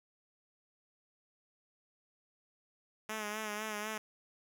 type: tone with vibrato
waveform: 5% pulse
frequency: 213.1 Hz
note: G#3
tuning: 45 cents sharp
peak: -26 dBFS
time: 3.09-3.98 s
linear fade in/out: 5 ms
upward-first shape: sine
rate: 4 Hz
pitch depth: 46 cents each way
effects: none